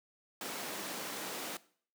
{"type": "high-pass noise", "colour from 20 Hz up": "pink", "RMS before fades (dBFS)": -41, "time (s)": [0.41, 1.57], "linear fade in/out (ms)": 2, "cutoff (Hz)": 240, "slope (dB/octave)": 12, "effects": ["noise-tail reverb RT60 0.5 s tail -19 dB re dry", "high-pass 150 Hz 12 dB/octave"]}